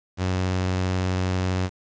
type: tone with vibrato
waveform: sawtooth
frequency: 92.4 Hz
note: F#2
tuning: 2 cents flat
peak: -18 dBFS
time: 0.17-1.7 s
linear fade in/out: 50 ms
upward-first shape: sine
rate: 18 Hz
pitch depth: 16 cents each way
effects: resampled to 16000 Hz + 8-bit